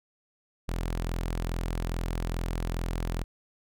sawtooth tone, 42.39 Hz, E1, 49 cents sharp, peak -25 dBFS, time 0.68-3.24 s, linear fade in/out 10 ms, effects none

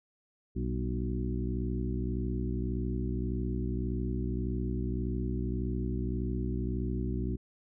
harmonic tone with a mistuned harmonic, 61.74 Hz, B1, in tune, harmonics 1 / 2 / 3 / 4 / 5 / 6, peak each -33 / -36 / -38 / -39 / -40 / -41 dBFS, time 0.55-7.37 s, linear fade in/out 20 ms, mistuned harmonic 3, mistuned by +79 cents, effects none

